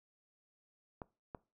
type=clicks; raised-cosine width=1 ms; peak=-29 dBFS; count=2; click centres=1.018 / 1.348 s; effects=noise-tail reverb RT60 0.3 s tail -21 dB re dry